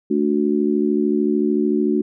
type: chord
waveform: sine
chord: D major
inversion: second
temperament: just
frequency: 220.2 / 293.7 / 367.1 Hz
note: A3 / D4 / F#4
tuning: +2 / 0 / -14 cents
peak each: -20 dBFS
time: 0.1-2.02 s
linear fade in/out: 10 ms
effects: none